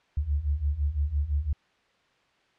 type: beating tone pair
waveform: sine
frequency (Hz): 69.3 / 75.2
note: C#2 / D2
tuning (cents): 0 / +42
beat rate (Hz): 5.9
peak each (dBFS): -29 / -26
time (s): 0.17-1.53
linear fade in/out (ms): 5
effects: white hiss -65 dBFS RMS until 2.58 s + low-pass 3000 Hz 12 dB/octave